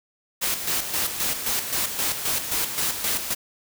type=noise with tremolo; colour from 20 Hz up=white; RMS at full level=-24 dBFS; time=0.41-3.35 s; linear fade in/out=20 ms; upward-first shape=square; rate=3.8 Hz; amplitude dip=55%; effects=none